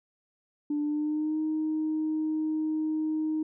sine tone with pitch glide, 295 to 311.5 Hz, D4 to D#4, +8 to +2 cents, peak -25 dBFS, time 0.7-3.43 s, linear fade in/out 5 ms, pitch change +94 cents, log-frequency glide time 0.81-1.39 s, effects tanh soft clip ceiling -22 dBFS

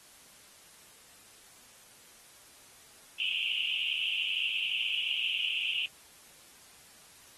pink band-pass noise, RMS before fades -32 dBFS, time 3.2-5.86 s, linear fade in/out 0 ms, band 2600 to 3100 Hz, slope 96 dB/octave, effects white hiss -56 dBFS RMS until 7.37 s + AAC 32 kbps

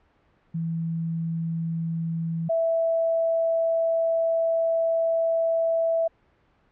sine tone pair in turn, 164.81 / 659.2 Hz, E3 / E5, 0 / 0 cents, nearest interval 2 octaves, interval 2400 cents, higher second, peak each -25 / -20 dBFS, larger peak second, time 0.54-2.49 / 2.49-6.08 s, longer second, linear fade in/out 10 ms, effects pink hiss -63 dBFS RMS until 6.71 s + low-pass 2000 Hz 12 dB/octave

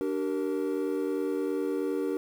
triangle chord, G minor, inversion second, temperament equal with one note detuned, 293.7 / 383.3 / 466.2 Hz, D4 / G4 / Bb4, 0 / -39 / 0 cents, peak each -29 / -29 / -30 dBFS, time 0.01-2.17 s, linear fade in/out 0 ms, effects tanh soft clip ceiling -17 dBFS + 9-bit

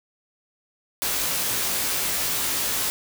white noise with comb filter, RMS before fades -25 dBFS, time 1.02-2.9 s, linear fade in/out 0 ms, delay 18 ms, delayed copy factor +1, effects none

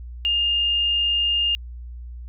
sine tone, 2821 Hz, F7, 17 cents sharp, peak -18 dBFS, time 0.25-1.55 s, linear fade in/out 0 ms, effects added 60 Hz sine -33 dBFS peak until 2.28 s

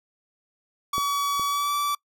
45% pulse tone with pitch glide, 1137 to 1158.2 Hz, C#6 to D6, +44 to -24 cents, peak -23 dBFS, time 0.93-1.95 s, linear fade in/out 5 ms, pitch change +32 cents, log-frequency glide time 1.47-1.73 s
clicks, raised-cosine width 2 ms, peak -20 / -25 dBFS, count 2, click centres 0.981 / 1.396 s
effects noise-tail reverb RT60 0.1 s tail -25 dB re dry

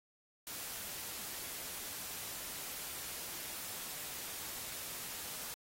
white noise, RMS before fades -44 dBFS, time 0.47-5.54 s, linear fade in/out 0 ms, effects AAC 48 kbps

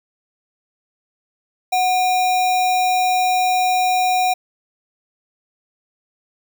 sine tone with sample-and-hold, 736 Hz, F#5, 9 cents flat, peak -14 dBFS, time 1.72-4.34 s, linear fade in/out 10 ms, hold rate 3150 Hz, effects none

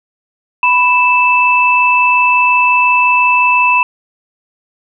sine tone pair together, 988.6 / 2637 Hz, B5 / E7, +1 / 0 cents, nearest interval octave + perfect fourth, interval 1699 cents, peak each -10 dBFS, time 0.63-3.83 s, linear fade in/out 2 ms, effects none

